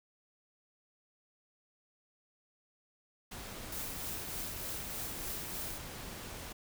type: noise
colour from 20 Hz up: pink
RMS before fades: -45 dBFS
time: 3.31-6.53 s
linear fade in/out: 10 ms
type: noise with tremolo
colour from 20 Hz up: blue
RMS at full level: -40 dBFS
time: 3.72-5.78 s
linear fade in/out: 2 ms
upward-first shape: triangle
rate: 3.3 Hz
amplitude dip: 50%
effects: none